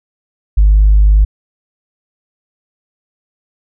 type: tone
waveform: sine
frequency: 51.2 Hz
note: G#1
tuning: 24 cents flat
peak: -3 dBFS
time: 0.57-1.25 s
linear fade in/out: 10 ms
effects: tanh soft clip ceiling -1 dBFS